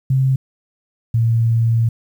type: tone pair in turn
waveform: sine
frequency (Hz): 132.5 / 114.76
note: C3 / A#2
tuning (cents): +22 / -27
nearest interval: major second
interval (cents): 249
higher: first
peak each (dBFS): -12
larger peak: neither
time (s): 0.1-0.36 / 1.14-1.89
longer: second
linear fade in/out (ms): 5
effects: 8-bit